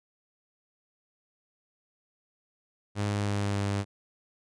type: tone with pitch glide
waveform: sawtooth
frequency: 102.7 to 100.24 Hz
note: G#2 to G2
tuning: -19 to +39 cents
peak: -23 dBFS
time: 2.95-3.85 s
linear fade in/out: 50 ms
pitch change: -42 cents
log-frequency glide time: 3.14-3.65 s
effects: resampled to 22050 Hz